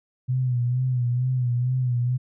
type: tone with vibrato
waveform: sine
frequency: 124.9 Hz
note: B2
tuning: 20 cents sharp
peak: -20 dBFS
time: 0.28-2.18 s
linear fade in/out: 20 ms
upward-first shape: sine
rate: 2.2 Hz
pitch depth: 58 cents each way
effects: none